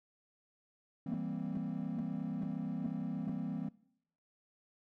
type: chord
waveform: triangle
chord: C dominant seventh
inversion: first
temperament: equal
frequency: 164.81 / 196 / 233.1 / 261.6 Hz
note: E3 / G3 / Bb3 / C4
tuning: 0 / 0 / 0 / 0 cents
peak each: -39 dBFS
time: 1.06-3.69 s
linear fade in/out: 5 ms
type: tone bursts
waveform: triangle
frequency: 225.2 Hz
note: A3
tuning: 40 cents sharp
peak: -31 dBFS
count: 6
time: 1.12-3.296 s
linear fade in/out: 2 ms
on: 21 ms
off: 410 ms
effects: noise-tail reverb RT60 0.7 s tail -22 dB re dry + tanh soft clip ceiling -28 dBFS